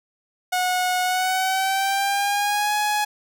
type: tone with pitch glide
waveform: sawtooth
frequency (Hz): 730 to 838.5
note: F#5 to G#5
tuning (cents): -24 to +16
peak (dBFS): -16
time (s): 0.52-3.05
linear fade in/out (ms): 10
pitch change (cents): +240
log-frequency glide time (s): 1.02-2.74
effects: none